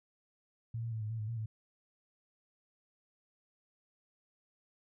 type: tone with pitch steps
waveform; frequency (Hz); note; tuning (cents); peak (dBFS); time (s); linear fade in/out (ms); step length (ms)
sine; 114.7 / 115.6 / 110.9 / 106.9 / 113.1 / 107 / 116.2 / 109.5; A#2 / A#2 / A2 / A2 / A2 / A2 / A#2 / A2; -28 / -14 / +14 / -49 / +48 / -48 / -5 / -8; -35; 0.74-1.46; 5; 90
effects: none